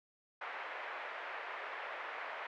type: band-pass noise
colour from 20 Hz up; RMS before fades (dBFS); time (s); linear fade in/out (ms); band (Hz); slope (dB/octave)
white; -44; 0.41-2.47; 5; 500 to 2100; 24
effects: none